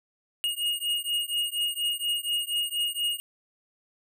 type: beating tone pair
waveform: square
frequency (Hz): 2862 / 2866.2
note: F7 / F7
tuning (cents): +42 / +44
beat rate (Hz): 4.2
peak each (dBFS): -30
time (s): 0.44-3.2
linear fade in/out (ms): 0
effects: none